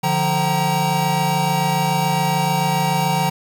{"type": "tone cluster", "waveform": "square", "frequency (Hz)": [147.6, 174.6, 767, 932], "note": ["D3", "F3", "G5", "A#5"], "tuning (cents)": [9, 0, -38, -1], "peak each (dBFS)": -23, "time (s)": [0.03, 3.3], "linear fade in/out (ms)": 10, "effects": ["8-bit"]}